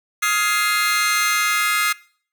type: chord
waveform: sawtooth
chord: F minor seventh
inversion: third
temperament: just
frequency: 1257.2 / 1396.9 / 1676.3 / 2095 Hz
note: Eb6 / F6 / Ab6 / C7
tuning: +18 / 0 / +16 / +2 cents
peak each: -18 / -22 / -22 / -17 dBFS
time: 0.22-1.93 s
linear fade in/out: 10 ms
effects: noise-tail reverb RT60 0.5 s tail -22 dB re dry